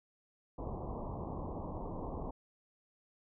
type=low-pass noise; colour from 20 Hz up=pink; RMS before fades=-41 dBFS; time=0.58-2.31 s; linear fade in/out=5 ms; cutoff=1100 Hz; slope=96 dB/octave; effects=none